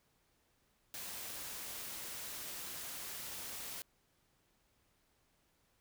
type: noise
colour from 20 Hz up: white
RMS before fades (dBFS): -45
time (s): 0.94-3.82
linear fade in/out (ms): 0
effects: pink hiss -75 dBFS RMS until 5.8 s